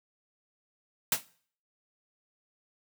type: noise with exponential decay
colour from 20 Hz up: white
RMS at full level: -21 dBFS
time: 1.12-1.24 s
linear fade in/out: 2 ms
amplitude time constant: 24 ms
effects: noise-tail reverb RT60 0.5 s tail -20 dB re dry + high-pass 100 Hz 12 dB/octave